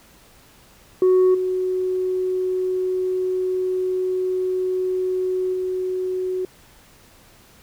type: tone with level steps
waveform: sine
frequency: 370 Hz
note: F#4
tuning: in tune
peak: -10 / -19 / -21 dBFS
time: 1.02-6.45 s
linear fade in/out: 2 ms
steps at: 1.34 / 5.53 s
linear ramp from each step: 10 ms
effects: tanh soft clip ceiling -11 dBFS + pink hiss -51 dBFS RMS until 7.62 s